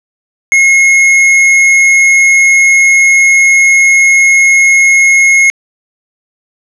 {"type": "tone with hard clipping", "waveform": "sine", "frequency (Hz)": 2163, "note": "C#7", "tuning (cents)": -43, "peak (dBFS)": -5, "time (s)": [0.52, 5.5], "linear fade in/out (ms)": 0, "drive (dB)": 9, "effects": ["low-pass 10000 Hz 12 dB/octave"]}